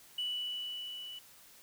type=tone with level ramp; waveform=sine; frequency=2960 Hz; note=F#7; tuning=in tune; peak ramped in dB=-31 to -43 dBFS; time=0.18-1.19 s; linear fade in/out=5 ms; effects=tanh soft clip ceiling -29 dBFS + white hiss -58 dBFS RMS until 1.62 s